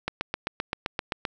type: click train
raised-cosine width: 0.3 ms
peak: -11 dBFS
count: 10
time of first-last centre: 0.08-1.252 s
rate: 7.68 Hz
effects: none